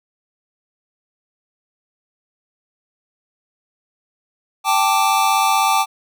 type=chord; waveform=square; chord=G suspended second; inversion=none; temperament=equal; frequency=784 / 880 / 1174.7 Hz; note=G5 / A5 / D6; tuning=0 / 0 / 0 cents; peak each=-19 dBFS; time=4.64-5.86 s; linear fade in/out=50 ms; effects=none